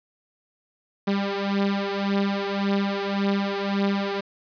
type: beating tone pair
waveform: sawtooth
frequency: 197.9 / 199.7 Hz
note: G3 / G3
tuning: +17 / +32 cents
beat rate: 1.8 Hz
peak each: -21 / -22 dBFS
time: 1.07-4.21 s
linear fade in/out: 10 ms
effects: resampled to 11025 Hz + 7-bit